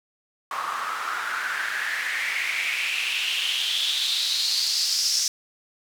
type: noise with band-pass filter sweep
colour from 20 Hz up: white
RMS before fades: -26 dBFS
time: 0.51-5.28 s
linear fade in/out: 2 ms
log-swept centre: 1100 to 5600 Hz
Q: 5.3
effects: none